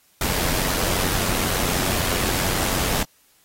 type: noise with amplitude modulation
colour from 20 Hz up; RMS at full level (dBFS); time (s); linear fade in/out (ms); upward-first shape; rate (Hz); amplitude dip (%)
pink; -21; 0.21-3.03; 2; sine; 91.4; 50
effects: white hiss -59 dBFS RMS until 3.44 s + AAC 48 kbps